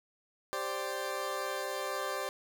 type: chord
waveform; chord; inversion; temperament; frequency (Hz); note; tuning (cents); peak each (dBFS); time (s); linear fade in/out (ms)
20% pulse; G suspended fourth; none; equal; 392 / 523.3 / 587.3; G4 / C5 / D5; 0 / 0 / 0; -35 / -33 / -33; 0.53-2.29; 0
effects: none